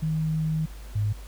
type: tone pair in turn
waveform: sine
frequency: 157.4 / 104.45 Hz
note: D#3 / G#2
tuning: +20 / +10 cents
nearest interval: perfect fifth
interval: 710 cents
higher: first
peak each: -23 / -22 dBFS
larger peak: second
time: 0.02-0.66 / 0.95-1.13 s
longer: first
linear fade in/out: 10 ms
effects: added 50 Hz sine -38 dBFS peak until 1.27 s + pink hiss -50 dBFS RMS until 1.27 s